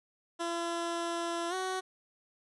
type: tone with pitch glide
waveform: 15% pulse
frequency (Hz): 339.3 to 374.3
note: F4 to F#4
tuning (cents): -50 to +20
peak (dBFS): -26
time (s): 0.39-1.81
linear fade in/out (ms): 20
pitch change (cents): +170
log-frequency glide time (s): 1.49-1.54
effects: resampled to 24000 Hz